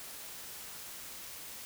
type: silence
effects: white hiss -46 dBFS RMS until 1.65 s